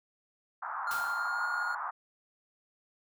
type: band-pass noise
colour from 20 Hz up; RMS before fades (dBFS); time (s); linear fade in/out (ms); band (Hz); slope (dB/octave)
white; -37; 0.62-1.91; 10; 800 to 1400; 48
type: tone with pitch glide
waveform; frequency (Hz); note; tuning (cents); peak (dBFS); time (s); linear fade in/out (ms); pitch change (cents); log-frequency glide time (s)
triangle; 1400 to 1427.8; F6 to F6; +4 to +38; -30; 0.87-1.75; 5; +34; 1.13-1.46
type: noise with exponential decay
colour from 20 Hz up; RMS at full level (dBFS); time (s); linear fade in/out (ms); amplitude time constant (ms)
white; -40; 0.91-1.47; 0; 120
effects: none